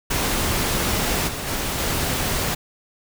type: noise with level steps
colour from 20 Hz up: pink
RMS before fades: -22 / -29 / -25 / -23 dBFS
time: 0.1-2.55 s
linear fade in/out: 10 ms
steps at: 1.27 / 1.46 / 1.78 s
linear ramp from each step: 20 ms
effects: none